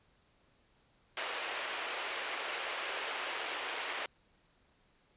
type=band-pass noise; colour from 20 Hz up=white; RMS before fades=-39 dBFS; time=1.17-4.06 s; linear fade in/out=2 ms; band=390 to 3100 Hz; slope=24 dB/octave; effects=pink hiss -70 dBFS RMS until 5.16 s + resampled to 8000 Hz